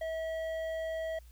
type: tone with hard clipping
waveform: sine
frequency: 646 Hz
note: E5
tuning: 35 cents flat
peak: -35 dBFS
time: 0.01-1.19 s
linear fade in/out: 5 ms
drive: 8 dB
effects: added 60 Hz sine -51 dBFS peak until 1.31 s + white hiss -66 dBFS RMS until 1.31 s